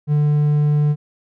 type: tone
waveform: triangle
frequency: 148.3 Hz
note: D3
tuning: 17 cents sharp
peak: -11 dBFS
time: 0.07-0.96 s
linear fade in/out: 50 ms
effects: none